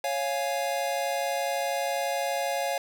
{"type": "chord", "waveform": "square", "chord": "Db major", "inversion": "none", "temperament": "equal", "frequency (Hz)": [554.4, 698.5, 830.6], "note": ["Db5", "F5", "Ab5"], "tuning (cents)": [0, 0, 0], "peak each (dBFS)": [-31, -31, -34], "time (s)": [0.04, 2.78], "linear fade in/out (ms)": 2, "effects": []}